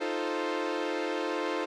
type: chord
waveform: sawtooth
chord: F dominant seventh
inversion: third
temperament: equal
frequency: 311.1 / 349.2 / 440 / 523.3 Hz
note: Eb4 / F4 / A4 / C5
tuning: 0 / 0 / 0 / 0 cents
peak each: -31 dBFS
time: 0-1.66 s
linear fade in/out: 20 ms
effects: low-pass 4000 Hz 12 dB/octave